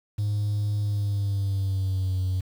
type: tone with pitch glide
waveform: triangle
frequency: 103.83 to 93.04 Hz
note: G#2 to F#2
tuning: 0 to +10 cents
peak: -20 dBFS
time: 0.18-2.41 s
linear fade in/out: 10 ms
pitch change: -190 cents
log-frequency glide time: 0.8-2.2 s
effects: tanh soft clip ceiling -18 dBFS + 8-bit